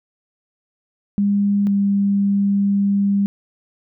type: tone pair in turn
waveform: sine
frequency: 201.9 / 199.81 Hz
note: G#3 / G3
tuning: -49 / +33 cents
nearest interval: unison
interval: 18 cents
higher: first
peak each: -14 dBFS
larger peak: neither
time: 1.18-1.67 / 1.67-3.26 s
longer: second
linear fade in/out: 0 ms
effects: none